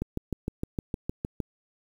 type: click train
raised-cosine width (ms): 3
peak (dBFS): -16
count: 10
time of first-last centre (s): 0.02-1.402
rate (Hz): 6.51
effects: 8-bit